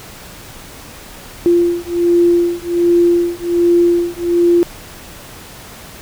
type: beating tone pair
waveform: sine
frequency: 345.3 / 346.6 Hz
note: F4 / F4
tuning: -20 / -13 cents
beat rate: 1.3 Hz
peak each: -13 dBFS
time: 1.46-4.63 s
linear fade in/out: 0 ms
effects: pink hiss -35 dBFS RMS until 6.01 s